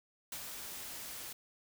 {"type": "noise with ADSR envelope", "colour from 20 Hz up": "white", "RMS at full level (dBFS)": -41, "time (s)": [0.32, 1.33], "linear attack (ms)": 4, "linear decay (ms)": 68, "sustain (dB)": -4, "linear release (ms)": 6, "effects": []}